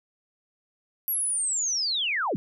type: linear sweep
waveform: sine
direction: down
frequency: 11790 to 123.47 Hz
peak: -24 dBFS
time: 1.08-2.36 s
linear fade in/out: 0 ms
effects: none